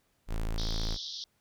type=tone; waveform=square; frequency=27.48 Hz; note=A0; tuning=1 cent flat; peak=-30 dBFS; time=0.27-0.98 s; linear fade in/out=50 ms
type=band-pass noise; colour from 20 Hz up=pink; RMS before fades=-40 dBFS; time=0.58-1.24 s; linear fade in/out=2 ms; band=3300 to 5700 Hz; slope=96 dB/octave
effects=pink hiss -73 dBFS RMS until 1.4 s